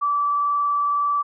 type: tone with frequency modulation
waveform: sine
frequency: 1158 Hz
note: D6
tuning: 25 cents flat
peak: -18 dBFS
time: 0.01-1.23 s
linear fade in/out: 20 ms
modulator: 21.8 Hz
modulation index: 0.31
effects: none